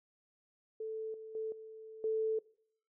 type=tone with level steps; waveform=sine; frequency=440 Hz; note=A4; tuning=in tune; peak=-37 / -45 / -35 / -47 / -30 dBFS; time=0.8-2.39 s; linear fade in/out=5 ms; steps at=1.14 / 1.35 / 1.52 / 2.04 s; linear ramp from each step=2 ms; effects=noise-tail reverb RT60 0.6 s tail -22 dB re dry